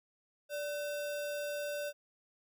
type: tone with sample-and-hold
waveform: sine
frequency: 584 Hz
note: D5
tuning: 10 cents flat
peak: -35 dBFS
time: 0.49-1.93 s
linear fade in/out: 50 ms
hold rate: 2100 Hz
effects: none